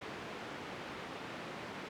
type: band-pass noise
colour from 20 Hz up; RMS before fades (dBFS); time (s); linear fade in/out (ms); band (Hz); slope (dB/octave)
pink; -45; 0.01-1.89; 10; 190 to 2800; 12
effects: none